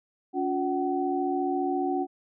sine tone cluster, 283.6 / 358.1 / 755 Hz, C#4 / F4 / F#5, +40 / +43 / +35 cents, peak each -29 dBFS, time 0.33-2.07 s, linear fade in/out 50 ms, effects none

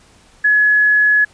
sine tone, 1695 Hz, G#6, 35 cents sharp, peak -9 dBFS, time 0.44-1.25 s, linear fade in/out 10 ms, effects pink hiss -49 dBFS RMS until 1.33 s + resampled to 22050 Hz

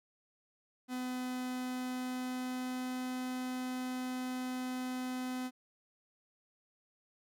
45% pulse tone with pitch glide, 252.4 to 254 Hz, B3 to B3, +38 to +49 cents, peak -36 dBFS, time 0.88-5.51 s, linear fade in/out 50 ms, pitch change +11 cents, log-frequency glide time 1.18-3.13 s, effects none

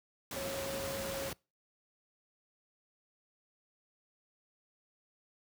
sine tone in noise, 546 Hz, C#5, 26 cents flat, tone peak -38 dBFS, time 0.36-1.29 s, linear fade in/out 2 ms, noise pink, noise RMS -40 dBFS, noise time 0.31-1.33 s, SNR -1 dB, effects noise-tail reverb RT60 0.3 s tail -26 dB re dry + high-pass 80 Hz 12 dB/octave

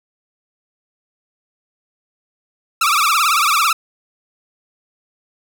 sawtooth tone with vibrato, 1244.5 Hz, D#6, in tune, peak -9 dBFS, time 2.81-3.73 s, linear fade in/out 5 ms, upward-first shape triangle, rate 18 Hz, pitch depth 200 cents each way, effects none

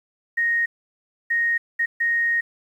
sine tone bursts at uneven times, 1864.7 Hz, A#6, in tune, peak -18 dBFS, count 4, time 0.37-0.66 / 1.3-1.58 / 1.79-1.86 / 2-2.41 s, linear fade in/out 10 ms, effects 9-bit

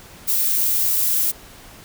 violet noise, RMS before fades -19 dBFS, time 0.27-1.32 s, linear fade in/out 20 ms, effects pink hiss -43 dBFS RMS until 1.84 s

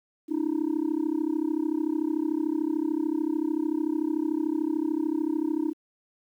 sine tone with amplitude modulation, 311.1 Hz, D#4, in tune, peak -18 dBFS, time 0.28-5.74 s, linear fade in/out 50 ms, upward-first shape sine, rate 33.5 Hz, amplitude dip 100%, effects tanh soft clip ceiling -20 dBFS + 10-bit

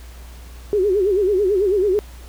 sine tone with vibrato, 392 Hz, G4, in tune, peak -14 dBFS, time 0.73-1.99 s, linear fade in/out 0 ms, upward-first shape sine, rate 9.1 Hz, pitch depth 140 cents each way, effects added 60 Hz sine -36 dBFS peak until 2.28 s + pink hiss -46 dBFS RMS until 2.28 s

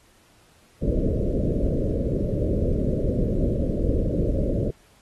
pink low-pass noise, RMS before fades -23 dBFS, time 0.82-4.71 s, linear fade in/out 10 ms, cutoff 600 Hz, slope 96 dB/octave, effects pink hiss -58 dBFS RMS until 5.01 s + AAC 32 kbps

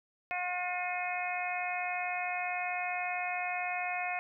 harmonic tone, 359.1 Hz, F4, 48 cents sharp, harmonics 2 / 3 / 4 / 5 / 6 / 7, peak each -35 / -45 / -44 / -43 / -39 / -38 dBFS, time 0.31-4.19 s, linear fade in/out 0 ms, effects none

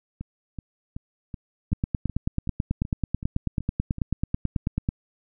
two click trains, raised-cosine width 5 ms, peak -21 / -11 dBFS, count 11 / 30, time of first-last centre 0.21-3.984 / 1.73-4.889 s, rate 2.65 / 9.18 Hz, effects none

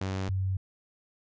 sawtooth / sine tone pair in turn, 95.4 / 94.94 Hz, G2 / F#2, -47 / +45 cents, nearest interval unison, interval 8 cents, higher first, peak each -26 dBFS, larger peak neither, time 0.01-0.29 / 0.29-0.57 s, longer neither, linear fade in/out 5 ms, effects resampled to 16000 Hz

